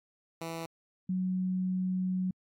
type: tone pair in turn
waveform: 10% pulse / sine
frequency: 164.81 / 184.99 Hz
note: E3 / F#3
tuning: 0 / 0 cents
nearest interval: major second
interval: 200 cents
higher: second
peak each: -28 dBFS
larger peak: neither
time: 0.41-0.66 / 1.09-2.31 s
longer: second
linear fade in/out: 5 ms
effects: AAC 64 kbps